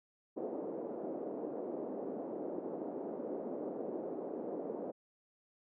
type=band-pass noise; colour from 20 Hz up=white; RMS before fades=-41 dBFS; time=0.36-4.92 s; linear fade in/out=20 ms; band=250 to 540 Hz; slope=24 dB/octave; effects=none